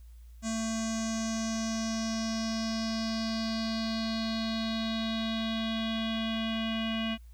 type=tone with low-pass filter sweep; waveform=square; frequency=223.7 Hz; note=A3; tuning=29 cents sharp; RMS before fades=-32 dBFS; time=0.42-7.18 s; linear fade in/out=50 ms; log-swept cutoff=7100 to 2900 Hz; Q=5.6; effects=added 58 Hz sine -47 dBFS peak until 7.33 s + white hiss -69 dBFS RMS until 7.33 s